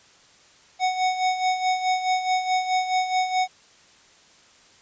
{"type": "tone with tremolo", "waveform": "square", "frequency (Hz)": 742, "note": "F#5", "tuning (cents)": 5, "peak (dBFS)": -19, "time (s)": [0.79, 3.48], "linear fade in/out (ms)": 50, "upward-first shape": "sine", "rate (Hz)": 4.7, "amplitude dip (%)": 65, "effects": ["white hiss -54 dBFS RMS until 4.81 s", "resampled to 16000 Hz"]}